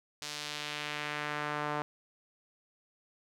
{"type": "tone with band-pass filter sweep", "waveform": "sawtooth", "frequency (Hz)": 148.7, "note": "D3", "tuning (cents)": 22, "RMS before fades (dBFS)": -37, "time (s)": [0.22, 1.82], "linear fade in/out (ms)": 0, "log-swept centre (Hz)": [5200, 1000], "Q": 1.2, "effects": []}